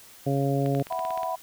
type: harmonic tone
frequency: 138.59 Hz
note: C#3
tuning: in tune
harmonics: 1 / 2 / 3 / 4 / 5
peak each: -25 / -28 / -30 / -31 / -32 dBFS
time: 0.26-0.83 s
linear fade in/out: 10 ms
type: clicks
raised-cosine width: 0.3 ms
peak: -23 dBFS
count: 10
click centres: 0.661 / 0.75 / 0.798 / 0.869 / 0.925 / 0.992 / 1.051 / 1.106 / 1.176 / 1.232 s
type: chord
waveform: sine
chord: E suspended second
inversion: none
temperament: equal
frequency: 659.3 / 740 / 987.8 Hz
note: E5 / F#5 / B5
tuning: 0 / 0 / 0 cents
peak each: -31 dBFS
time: 0.9-1.36 s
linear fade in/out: 10 ms
effects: white hiss -50 dBFS RMS until 1.42 s